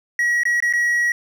triangle tone with dropouts, 1913 Hz, A#6, 44 cents sharp, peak -14 dBFS, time 0.19-1.12 s, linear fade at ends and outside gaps 2 ms, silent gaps 0.434-0.453 / 0.603-0.624 / 0.727-0.735 s, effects none

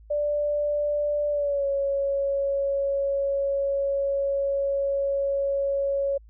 sine tone with pitch glide, 587.3 to 555.3 Hz, D5 to C#5, 0 to +3 cents, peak -22 dBFS, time 0.1-6.18 s, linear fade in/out 10 ms, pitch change -97 cents, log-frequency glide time 1.3-1.66 s, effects added 54 Hz sine -47 dBFS peak until 6.29 s

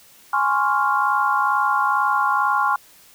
sine chord, Db major seventh, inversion second, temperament equal, 830.6 / 1046.5 / 1108.7 / 1396.9 Hz, Ab5 / C6 / Db6 / F6, 0 / 0 / 0 / 0 cents, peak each -22 dBFS, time 0.33-2.76 s, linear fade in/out 5 ms, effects white hiss -50 dBFS RMS until 3.14 s

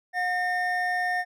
triangle tone pair together, 722.4 / 1818 Hz, F#5 / A#6, -42 / -44 cents, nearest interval octave + major third, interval 1598 cents, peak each -25 dBFS, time 0.13-1.25 s, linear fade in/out 50 ms, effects none

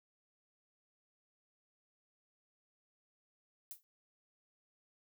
violet noise with exponential decay, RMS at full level -43 dBFS, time 3.71-3.83 s, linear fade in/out 0 ms, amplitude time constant 25 ms, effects none

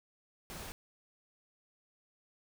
pink noise, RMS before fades -45 dBFS, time 0.5-0.72 s, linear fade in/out 0 ms, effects none

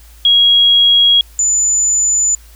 sine tone pair in turn, 3300 / 7008 Hz, G#7 / A8, -12 / -8 cents, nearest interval octave + minor second, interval 1304 cents, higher second, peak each -6 / -10 dBFS, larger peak first, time 0.25-1.21 / 1.39-2.35 s, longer neither, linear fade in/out 2 ms, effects added 56 Hz sine -38 dBFS peak until 2.55 s + white hiss -46 dBFS RMS until 2.55 s

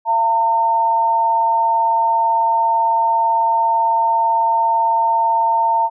sine tone pair together, 681 / 909 Hz, F5 / A#5, -44 / -44 cents, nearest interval perfect fourth, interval 500 cents, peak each -22 / -13 dBFS, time 0.05-5.9 s, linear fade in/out 50 ms, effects none

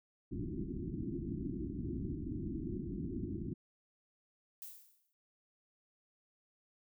white low-pass noise, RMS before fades -40 dBFS, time 0.31-3.54 s, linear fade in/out 10 ms, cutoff 360 Hz, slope 96 dB/octave
violet noise with exponential decay, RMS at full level -45 dBFS, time 4.62-5.13 s, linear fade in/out 0 ms, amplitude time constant 110 ms
effects none

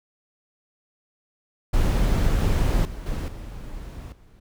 brown noise with level steps, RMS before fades -20 / -34 / -27 / -36 / -50 dBFS, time 1.73-4.4 s, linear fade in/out 10 ms, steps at 2.85 / 3.06 / 3.28 / 4.12 s, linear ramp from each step 2 ms, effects none

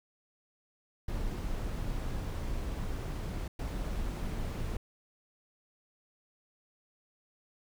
brown noise bursts at uneven times, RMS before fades -35 dBFS, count 2, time 1.08-3.48 / 3.59-4.77 s, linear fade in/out 5 ms, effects none

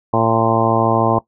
harmonic tone with a mistuned harmonic, 113.3 Hz, A#2, 49 cents flat, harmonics 1 / 2 / 3 / 4 / 5 / 6 / 7 / 8 / 9, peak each -21 / -21 / -21 / -21 / -21 / -21 / -21 / -21 / -21 dBFS, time 0.13-1.19 s, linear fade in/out 5 ms, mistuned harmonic 9, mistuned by +33 cents, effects noise-tail reverb RT60 0.1 s tail -18 dB re dry

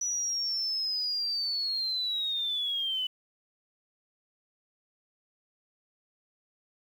sine linear sweep, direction down, 5920 to 2978 Hz, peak -28 dBFS, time 0.01-3.07 s, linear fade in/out 5 ms, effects 9-bit

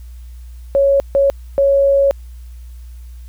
sine tone bursts at uneven times, 554.4 Hz, C#5, in tune, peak -9 dBFS, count 3, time 0.75-1 / 1.15-1.3 / 1.58-2.11 s, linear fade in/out 0 ms, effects added 60 Hz sine -31 dBFS peak until 3.28 s + white hiss -54 dBFS RMS until 3.28 s

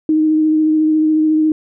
sine tone with vibrato, 311.1 Hz, D#4, in tune, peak -10 dBFS, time 0.09-1.52 s, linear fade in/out 2 ms, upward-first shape triangle, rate 14 Hz, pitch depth 20 cents each way, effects none

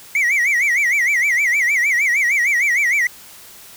triangle tone with vibrato, 2100 Hz, C7, 6 cents sharp, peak -12 dBFS, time 0.15-3.07 s, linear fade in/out 2 ms, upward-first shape sine, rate 6.5 Hz, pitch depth 190 cents each way, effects white hiss -41 dBFS RMS until 3.76 s

